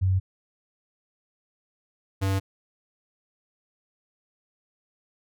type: tone pair in turn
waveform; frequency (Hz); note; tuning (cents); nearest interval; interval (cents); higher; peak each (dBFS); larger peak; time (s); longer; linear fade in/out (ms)
sine / square; 94 / 96.81; F#2 / G2; +28 / -21; minor second; 51; second; -19 / -23; first; 0.01-0.2 / 2.21-2.4; neither; 20
effects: none